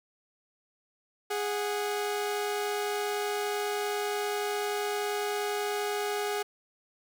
sawtooth tone pair together, 413.6 / 737 Hz, G#4 / F#5, -7 / -7 cents, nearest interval minor seventh, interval 1000 cents, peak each -26 / -32 dBFS, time 1.3-6.43 s, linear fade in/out 10 ms, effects none

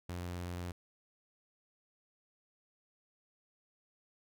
sawtooth tone, 88.3 Hz, F2, 20 cents sharp, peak -35 dBFS, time 0.09-0.72 s, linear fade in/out 5 ms, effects none

